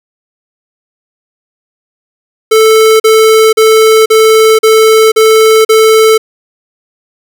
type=tone bursts; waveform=square; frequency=440 Hz; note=A4; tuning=in tune; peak=-3 dBFS; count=7; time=2.51-6.18 s; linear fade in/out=10 ms; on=490 ms; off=40 ms; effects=none